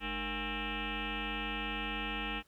sine tone with frequency modulation, 1332 Hz, E6, 18 cents sharp, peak -34 dBFS, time 0-2.43 s, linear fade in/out 50 ms, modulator 257 Hz, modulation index 6.5, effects pink hiss -69 dBFS RMS until 2.47 s

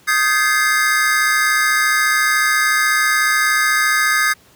square chord, Ab major seventh, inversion second, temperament equal with one note detuned, 1244.5 / 1568 / 1702 / 2093 Hz, Eb6 / G6 / Ab6 / C7, 0 / 0 / +42 / 0 cents, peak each -20 dBFS, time 0.07-4.34 s, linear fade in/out 20 ms, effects pink hiss -50 dBFS RMS until 4.55 s + high-pass 80 Hz 12 dB/octave

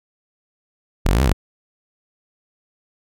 sawtooth linear two-way sweep, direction up then down, 34.57 to 72.7 to 34.57 Hz, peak -10 dBFS, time 1.05-1.33 s, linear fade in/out 10 ms, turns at 1.24 s, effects none

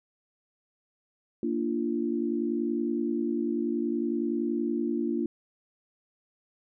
sine chord, Bb major, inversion none, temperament equal with one note detuned, 233.1 / 293.7 / 344.2 Hz, Bb3 / D4 / F4, 0 / 0 / -25 cents, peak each -30 / -31 / -30 dBFS, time 1.43-5.26 s, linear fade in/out 2 ms, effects none

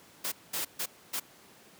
white noise bursts at uneven times, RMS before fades -33 dBFS, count 4, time 0.24-0.32 / 0.53-0.65 / 0.79-0.86 / 1.13-1.2 s, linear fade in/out 10 ms, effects pink hiss -56 dBFS RMS until 1.79 s + high-pass 150 Hz 12 dB/octave

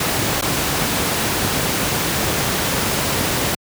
pink noise with dropouts, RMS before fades -19 dBFS, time 0-3.55 s, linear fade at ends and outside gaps 5 ms, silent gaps 0.413-0.422 s, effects high-pass 80 Hz 12 dB/octave

